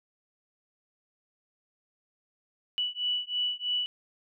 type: beating tone pair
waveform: sine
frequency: 2955 / 2958.1 Hz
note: F#7 / F#7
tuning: -3 / -1 cents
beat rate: 3.1 Hz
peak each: -31 dBFS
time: 2.78-3.86 s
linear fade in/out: 0 ms
effects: none